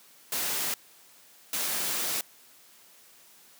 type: noise bursts at uneven times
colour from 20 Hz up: white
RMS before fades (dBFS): -30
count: 2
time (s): 0.32-0.74 / 1.53-2.21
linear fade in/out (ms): 2
effects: white hiss -56 dBFS RMS until 3.59 s + high-pass 150 Hz 12 dB/octave